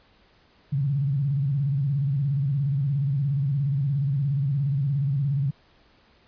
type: tone with vibrato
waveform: sine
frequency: 139.1 Hz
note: C#3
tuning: 6 cents sharp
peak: -21 dBFS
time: 0.72-5.51 s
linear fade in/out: 10 ms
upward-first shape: square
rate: 17 Hz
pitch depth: 96 cents each way
effects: pink hiss -59 dBFS RMS until 6.27 s + resampled to 11025 Hz